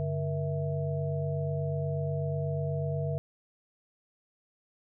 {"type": "tone cluster", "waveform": "sine", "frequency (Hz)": [96.9, 145.1, 474.7, 657], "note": ["G2", "D3", "A#4", "E5"], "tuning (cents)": [-20, -21, 31, -6], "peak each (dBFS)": [-37, -30, -37, -37], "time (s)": [0, 3.18], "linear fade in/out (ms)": 0, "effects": []}